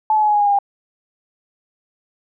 sine tone with pitch steps, 866 / 856.5 / 847.2 / 838 / 828.8 / 819.8 / 810.8 / 802 Hz, A5 / A5 / G#5 / G#5 / G#5 / G#5 / G#5 / G5, -28 / -47 / +34 / +15 / -4 / -23 / -42 / +39 cents, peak -12 dBFS, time 0.1-0.588 s, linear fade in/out 2 ms, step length 61 ms, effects none

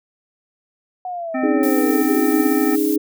sine linear sweep, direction down, 740 to 280 Hz, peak -24 dBFS, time 1.05-2.47 s, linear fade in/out 2 ms
harmonic tone, 259.4 Hz, C4, 15 cents flat, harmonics 1 / 3 / 5 / 7 / 9, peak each -21 / -28 / -32 / -31 / -37 dBFS, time 1.34-2.76 s, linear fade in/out 10 ms
sine chord, C# suspended second, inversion none, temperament equal, 277.2 / 311.1 / 415.3 Hz, C#4 / D#4 / G#4, 0 / 0 / 0 cents, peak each -22 / -18 / -21 dBFS, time 1.43-2.98 s, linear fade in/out 5 ms
violet noise, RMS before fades -28 dBFS, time 1.63-2.96 s, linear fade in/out 2 ms
effects none

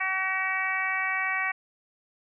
harmonic tone, 379.3 Hz, F#4, 43 cents sharp, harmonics 2 / 3 / 4 / 5 / 6 / 7, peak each -35 / -34 / -35 / -29 / -30 / -40 dBFS, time 0-1.52 s, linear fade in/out 10 ms, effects none

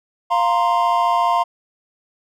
triangle chord, F suspended fourth, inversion none, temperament equal, 698.5 / 932.3 / 1046.5 Hz, F5 / Bb5 / C6, 0 / 0 / 0 cents, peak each -17 dBFS, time 0.3-1.44 s, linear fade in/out 20 ms, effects none

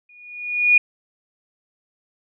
sine tone with exponential growth, 2449 Hz, D#7, 28 cents flat, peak -8 dBFS, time 0.09-0.78 s, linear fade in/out 5 ms, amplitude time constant 150 ms, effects none

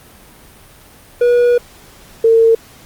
triangle / sine tone pair in turn, 483.7 / 453.8 Hz, B4 / A#4, -36 / -47 cents, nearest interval minor second, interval 111 cents, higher first, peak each -6 / -6 dBFS, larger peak neither, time 1.21-1.58 / 2.24-2.55 s, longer first, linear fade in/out 5 ms, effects pink hiss -42 dBFS RMS until 2.85 s + Opus 32 kbps

